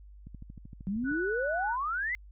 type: click train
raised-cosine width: 5 ms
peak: -33 dBFS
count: 12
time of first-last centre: 0.27-1.116 s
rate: 13 Hz
type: exponential sweep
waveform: sine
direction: up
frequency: 185 to 2093 Hz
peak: -29 dBFS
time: 0.87-2.15 s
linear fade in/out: 0 ms
type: tone with vibrato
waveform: sine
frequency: 1480 Hz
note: F#6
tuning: in tune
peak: -32 dBFS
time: 1.04-1.77 s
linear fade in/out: 50 ms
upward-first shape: sine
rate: 20 Hz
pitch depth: 15 cents each way
effects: added 50 Hz sine -48 dBFS peak until 2.31 s